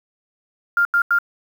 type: tone bursts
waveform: sine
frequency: 1400 Hz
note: F6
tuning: 4 cents sharp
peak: -13 dBFS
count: 3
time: 0.77-1.187 s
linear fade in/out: 2 ms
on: 81 ms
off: 87 ms
effects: 7-bit